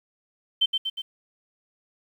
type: tone with echo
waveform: sine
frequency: 3100 Hz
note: G7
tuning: 20 cents flat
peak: -17 dBFS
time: 0.61-0.66 s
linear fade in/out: 10 ms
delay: 120 ms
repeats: 3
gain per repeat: -4 dB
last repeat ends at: 1.02 s
effects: 9-bit